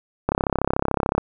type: click train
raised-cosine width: 1 ms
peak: -5 dBFS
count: 31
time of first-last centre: 0.29-1.18 s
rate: 33.7 Hz
effects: none